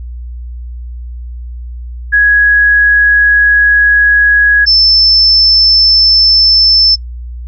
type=tone pair in turn; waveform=sine; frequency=1666 / 5289 Hz; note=G#6 / E8; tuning=+5 / +5 cents; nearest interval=octave + minor sixth; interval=2000 cents; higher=second; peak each=-4 dBFS; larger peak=neither; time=2.12-4.66 / 4.66-6.96 s; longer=first; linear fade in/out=20 ms; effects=noise-tail reverb RT60 0.1 s tail -24 dB re dry + added 60 Hz sine -21 dBFS peak until 7.47 s